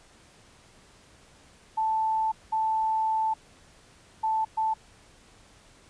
sine tone bursts at uneven times, 880 Hz, A5, in tune, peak -23 dBFS, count 4, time 1.77-2.32 / 2.52-3.34 / 4.23-4.45 / 4.57-4.74 s, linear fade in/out 10 ms, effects pink hiss -56 dBFS RMS until 5.89 s + resampled to 22050 Hz

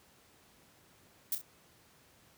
violet noise with echo, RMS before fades -32 dBFS, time 1.32-1.35 s, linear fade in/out 2 ms, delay 32 ms, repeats 2, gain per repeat -8 dB, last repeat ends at 1.414 s, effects pink hiss -63 dBFS RMS until 2.37 s + high-pass 80 Hz 12 dB/octave

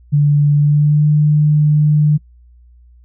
sine tone with pitch glide, 145.9 to 150.18 Hz, D3 to D3, -11 to +39 cents, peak -8 dBFS, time 0.12-2.18 s, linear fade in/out 20 ms, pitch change +50 cents, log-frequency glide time 0.55-1.07 s, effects noise-tail reverb RT60 0.1 s tail -24 dB re dry + added 60 Hz sine -42 dBFS peak until 3.04 s

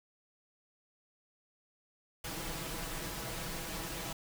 pink noise with comb filter, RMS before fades -40 dBFS, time 2.24-4.13 s, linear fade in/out 5 ms, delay 6.1 ms, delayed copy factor +0.65, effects none

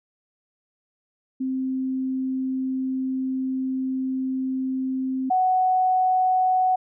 sine tone pair in turn, 261.6 / 742.9 Hz, C4 / F#5, 0 / +7 cents, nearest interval octave + tritone, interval 1807 cents, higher second, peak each -23 / -17 dBFS, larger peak second, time 1.4-5.3 / 5.3-6.76 s, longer first, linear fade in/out 10 ms, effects none

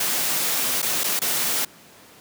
white noise with dropouts, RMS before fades -23 dBFS, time 0-1.65 s, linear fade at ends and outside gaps 5 ms, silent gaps 0.819-0.826 / 1.036-1.041 / 1.193-1.216 s, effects pink hiss -48 dBFS RMS until 2.2 s + high-pass 150 Hz 12 dB/octave

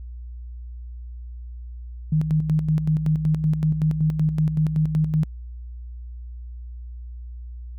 sine tone with tremolo, 155.56 Hz, D#3, in tune, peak -16 dBFS, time 2.12-5.24 s, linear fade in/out 5 ms, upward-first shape square, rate 5.3 Hz, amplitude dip 55%, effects added 60 Hz sine -33 dBFS peak until 7.78 s

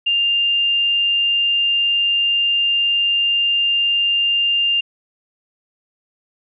sine tone, 2799 Hz, F7, 3 cents sharp, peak -14 dBFS, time 0.06-4.81 s, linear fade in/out 10 ms, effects none

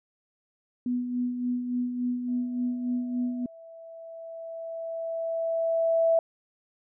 sine tone with tremolo, 246.5 Hz, B3, 3 cents flat, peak -24 dBFS, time 0.86-3.46 s, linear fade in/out 2 ms, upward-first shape sine, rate 3.5 Hz, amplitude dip 50%
sine tone with exponential growth, 659.3 Hz, E5, in tune, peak -18 dBFS, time 2.28-6.19 s, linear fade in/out 2 ms, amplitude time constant 850 ms
effects none

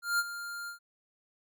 square tone with ADSR envelope, 1400 Hz, F6, 4 cents sharp, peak -25 dBFS, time 0.02-0.79 s, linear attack 170 ms, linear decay 39 ms, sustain -13 dB, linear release 110 ms, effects none

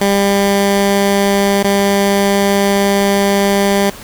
15% pulse tone with dropouts, 199.3 Hz, G3, 29 cents sharp, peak -4 dBFS, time 0.01-3.9 s, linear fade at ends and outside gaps 5 ms, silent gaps 1.629-1.643 s, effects pink hiss -33 dBFS RMS until 4.03 s

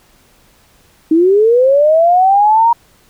sine linear sweep, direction up, 308.9 to 947 Hz, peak -6 dBFS, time 1.11-2.73 s, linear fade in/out 5 ms, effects pink hiss -50 dBFS RMS until 3.09 s

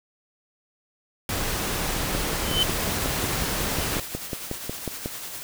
pink noise, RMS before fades -27 dBFS, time 1.29-4 s, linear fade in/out 2 ms
click train, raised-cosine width 2 ms, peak -15 dBFS, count 17, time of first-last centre 2.15-5.059 s, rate 5.5 Hz
triangle tone with exponential growth, 3054 Hz, G7, 46 cents flat, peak -15 dBFS, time 2.33-2.63 s, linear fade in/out 2 ms, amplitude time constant 65 ms
white noise with tremolo, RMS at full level -34 dBFS, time 2.6-5.43 s, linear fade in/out 0 ms, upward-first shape triangle, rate 9.9 Hz, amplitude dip 40%
effects none

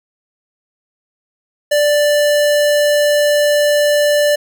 square tone, 588 Hz, D5, 2 cents sharp, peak -11 dBFS, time 1.71-4.36 s, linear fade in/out 10 ms, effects none

